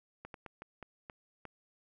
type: slowing click train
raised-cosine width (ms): 0.5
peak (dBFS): -30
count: 7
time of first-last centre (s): 0.25-1.453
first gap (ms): 92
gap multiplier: 1.31
effects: none